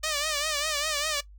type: tone with vibrato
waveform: 5% pulse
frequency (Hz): 601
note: D5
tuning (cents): +40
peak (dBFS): -15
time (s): 0.03-1.21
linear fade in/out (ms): 10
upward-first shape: triangle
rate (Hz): 5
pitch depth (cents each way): 110
effects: noise-tail reverb RT60 0.1 s tail -17 dB re dry + added 50 Hz sine -46 dBFS peak until 1.38 s